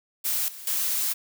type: noise with level steps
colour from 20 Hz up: blue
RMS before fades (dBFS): -26 / -41 / -26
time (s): 0.24-1.14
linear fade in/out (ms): 20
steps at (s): 0.48 / 0.67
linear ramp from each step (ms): 2
effects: none